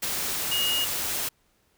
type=tone in noise; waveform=sine; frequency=2866 Hz; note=F7; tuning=44 cents sharp; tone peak=-24 dBFS; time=0.51-0.85 s; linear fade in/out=10 ms; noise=white; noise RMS=-29 dBFS; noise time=0.02-1.29 s; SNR=+2 dB; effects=pink hiss -67 dBFS RMS until 1.77 s